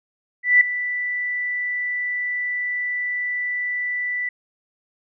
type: tone with ADSR envelope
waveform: sine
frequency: 1975.5 Hz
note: B6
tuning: in tune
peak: -8 dBFS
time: 0.43-4.29 s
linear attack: 180 ms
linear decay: 4 ms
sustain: -14 dB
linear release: 4 ms
effects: none